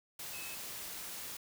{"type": "tone in noise", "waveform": "sine", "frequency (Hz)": 2585, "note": "E7", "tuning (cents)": -34, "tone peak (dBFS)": -47, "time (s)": [0.33, 0.55], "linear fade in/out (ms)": 5, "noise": "white", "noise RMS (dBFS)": -44, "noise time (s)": [0.19, 1.37], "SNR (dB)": -6, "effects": []}